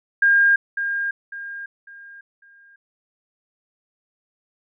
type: tone with echo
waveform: sine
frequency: 1612 Hz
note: G6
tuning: 48 cents sharp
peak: -12 dBFS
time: 0.22-0.56 s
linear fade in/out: 5 ms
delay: 550 ms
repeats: 4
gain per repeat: -9 dB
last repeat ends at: 2.76 s
effects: none